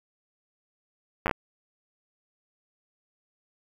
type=slowing click train; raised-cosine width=0.5 ms; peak=-10 dBFS; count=5; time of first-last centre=1.26-1.312 s; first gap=9 ms; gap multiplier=1.25; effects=7-bit